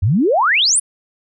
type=exponential sweep; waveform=sine; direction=up; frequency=83.4 to 10390 Hz; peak=-11 dBFS; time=0.02-0.8 s; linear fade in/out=10 ms; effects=none